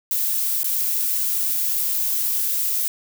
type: noise with dropouts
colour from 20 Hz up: violet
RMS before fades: -22 dBFS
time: 0.11-2.88 s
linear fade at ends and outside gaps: 1 ms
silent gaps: 0.632-0.643 s
effects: none